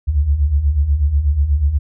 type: beating tone pair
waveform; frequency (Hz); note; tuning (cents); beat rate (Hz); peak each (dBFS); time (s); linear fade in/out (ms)
sine; 66.5 / 74.7; C2 / D2; +29 / +30; 8.2; -19 / -13; 0.07-1.79; 20
effects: none